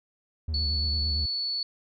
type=tone with vibrato; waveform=triangle; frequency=76 Hz; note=D#2; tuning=40 cents flat; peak=-25 dBFS; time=0.48-1.26 s; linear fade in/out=5 ms; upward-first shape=sine; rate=8.8 Hz; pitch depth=87 cents each way
type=tone; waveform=sine; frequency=4435 Hz; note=C#8; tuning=in tune; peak=-27 dBFS; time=0.54-1.63 s; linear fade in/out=2 ms
effects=none